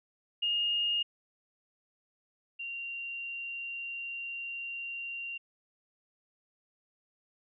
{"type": "tone pair in turn", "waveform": "sine", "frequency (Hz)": [2845, 2766], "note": ["F7", "F7"], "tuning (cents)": [31, -17], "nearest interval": "unison", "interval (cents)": 48, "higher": "first", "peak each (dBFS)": [-27, -36], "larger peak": "first", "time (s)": [[0.42, 1.03], [2.59, 5.38]], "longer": "second", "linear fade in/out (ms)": 10, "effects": []}